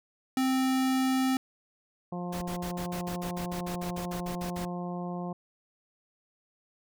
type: tone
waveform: square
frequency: 261.6 Hz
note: C4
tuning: in tune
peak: -25 dBFS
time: 0.37-1.37 s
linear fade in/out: 2 ms
type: harmonic tone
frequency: 176.8 Hz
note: F3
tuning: 22 cents sharp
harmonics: 1 / 2 / 3 / 4 / 5 / 6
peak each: -34 / -41 / -43 / -41 / -46 / -46 dBFS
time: 2.12-5.33 s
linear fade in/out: 5 ms
type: noise bursts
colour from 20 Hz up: pink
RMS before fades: -40 dBFS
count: 16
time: 2.32-4.654 s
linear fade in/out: 10 ms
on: 99 ms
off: 50 ms
effects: none